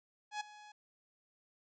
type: tone with ADSR envelope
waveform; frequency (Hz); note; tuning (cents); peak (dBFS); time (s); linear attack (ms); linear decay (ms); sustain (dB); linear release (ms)
sawtooth; 840; G#5; +19; -31; 0.31-0.72; 95; 10; -18; 6
effects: resampled to 16000 Hz